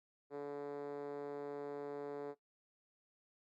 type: tone with band-pass filter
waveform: 5% pulse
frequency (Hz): 143.7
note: D3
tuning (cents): -37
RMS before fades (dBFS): -44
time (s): 0.3-2.35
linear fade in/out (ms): 50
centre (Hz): 400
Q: 3.6
effects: noise-tail reverb RT60 0.1 s tail -17 dB re dry + Opus 48 kbps